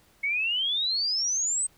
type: exponential sweep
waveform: sine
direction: up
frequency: 2179 to 8372 Hz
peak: -24 dBFS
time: 0.23-1.67 s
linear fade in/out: 10 ms
effects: pink hiss -61 dBFS RMS until 1.77 s